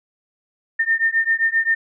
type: beating tone pair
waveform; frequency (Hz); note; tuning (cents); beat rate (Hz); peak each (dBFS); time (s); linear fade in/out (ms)
sine; 1810 / 1817.6; A6 / A#6; +48 / -44; 7.6; -19; 0.79-1.75; 10
effects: none